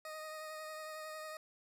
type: tone with vibrato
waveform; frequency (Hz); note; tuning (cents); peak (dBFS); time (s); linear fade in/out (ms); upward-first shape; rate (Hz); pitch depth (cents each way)
20% pulse; 622.3; D#5; 0; -39; 0.05-1.37; 2; triangle; 11; 20
effects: none